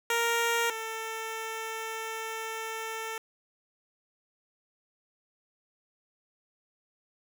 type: tone pair in turn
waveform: 10% pulse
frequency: 466.2 / 446 Hz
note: A#4 / A4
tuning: 0 / +23 cents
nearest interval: minor second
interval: 77 cents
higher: first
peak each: -17 / -26 dBFS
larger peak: first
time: 0.1-0.7 / 0.7-3.18 s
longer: second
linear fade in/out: 2 ms
effects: none